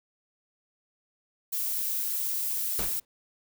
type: noise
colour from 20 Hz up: violet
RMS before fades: -30 dBFS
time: 1.52-3 s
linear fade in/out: 10 ms
type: noise with exponential decay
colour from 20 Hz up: pink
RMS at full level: -31 dBFS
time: 2.79-3.05 s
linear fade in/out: 1 ms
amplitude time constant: 56 ms
effects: none